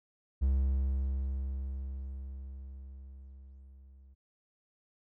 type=tone with level ramp; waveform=triangle; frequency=66.8 Hz; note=C2; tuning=36 cents sharp; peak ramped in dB=-22 to -52 dBFS; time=0.41-4.15 s; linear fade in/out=20 ms; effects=none